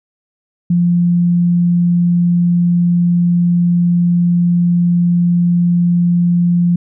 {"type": "tone", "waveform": "sine", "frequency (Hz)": 174.1, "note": "F3", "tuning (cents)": -5, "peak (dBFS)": -9, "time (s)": [0.7, 6.76], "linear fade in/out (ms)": 5, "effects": []}